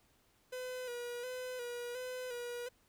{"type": "tone with vibrato", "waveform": "45% pulse", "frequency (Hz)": 493.9, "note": "B4", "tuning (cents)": 0, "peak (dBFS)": -40, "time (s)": [0.52, 2.69], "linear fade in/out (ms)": 10, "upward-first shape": "square", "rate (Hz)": 1.4, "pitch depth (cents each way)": 42, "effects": ["pink hiss -71 dBFS RMS until 2.88 s"]}